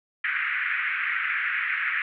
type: band-pass noise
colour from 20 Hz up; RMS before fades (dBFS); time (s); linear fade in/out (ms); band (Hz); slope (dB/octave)
white; -27; 0.24-2.02; 2; 1400 to 2300; 48
effects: none